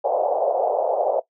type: band-pass noise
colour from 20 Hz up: pink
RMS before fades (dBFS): -21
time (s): 0.04-1.2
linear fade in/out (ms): 10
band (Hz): 500 to 770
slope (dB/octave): 48
effects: noise-tail reverb RT60 0.1 s tail -17 dB re dry